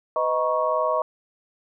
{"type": "tone cluster", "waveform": "sine", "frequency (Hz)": [504, 627, 950, 1105], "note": ["B4", "D#5", "A#5", "C#6"], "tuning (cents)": [35, 13, 33, -6], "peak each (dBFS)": [-28, -23, -28, -25], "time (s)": [0.16, 1.02], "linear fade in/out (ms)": 2, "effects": []}